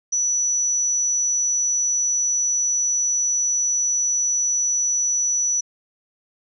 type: tone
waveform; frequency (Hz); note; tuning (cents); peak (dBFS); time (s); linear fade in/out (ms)
sine; 5920; F#8; 0; -18; 0.12-5.61; 10
effects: none